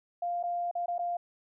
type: tone with dropouts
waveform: sine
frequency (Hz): 698.5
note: F5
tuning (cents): 0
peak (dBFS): -29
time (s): 0.22-1.17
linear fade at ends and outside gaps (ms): 5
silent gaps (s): 0.429-0.436 / 0.713-0.752 / 0.86-0.881 / 0.982-0.991
effects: none